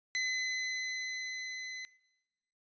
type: tone with level ramp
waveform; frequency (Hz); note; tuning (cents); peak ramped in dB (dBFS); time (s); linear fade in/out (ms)
sawtooth; 2027; B6; +45; -27 to -37; 0.15-1.85; 0
effects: noise-tail reverb RT60 1.0 s tail -20 dB re dry + resampled to 16000 Hz